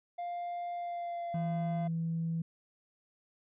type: tone with pitch glide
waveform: triangle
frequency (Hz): 700 to 686.8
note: F5 to F5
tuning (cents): +4 to -29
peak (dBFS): -33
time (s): 0.18-1.88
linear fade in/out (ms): 10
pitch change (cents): -33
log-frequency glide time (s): 0.74-1.33
type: tone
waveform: sine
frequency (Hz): 164.81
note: E3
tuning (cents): 0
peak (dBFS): -30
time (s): 1.34-2.42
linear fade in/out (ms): 5
effects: tanh soft clip ceiling -26 dBFS + resampled to 8000 Hz